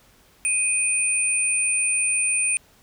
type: tone pair together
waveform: sine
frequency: 2494 / 9106 Hz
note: D#7 / C#9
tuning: +3 / +45 cents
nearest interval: octave + minor seventh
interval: 2242 cents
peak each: -23 / -21 dBFS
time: 0.45-2.57 s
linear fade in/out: 0 ms
effects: pink hiss -56 dBFS RMS until 2.82 s